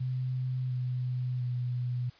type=tone with pitch steps; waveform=sine; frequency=128 / 125.8 / 123.64 Hz; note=C3 / B2 / B2; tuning=-38 / +32 / +2 cents; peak=-29 dBFS; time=0-2.1 s; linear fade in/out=10 ms; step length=700 ms; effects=white hiss -59 dBFS RMS until 2.19 s + resampled to 11025 Hz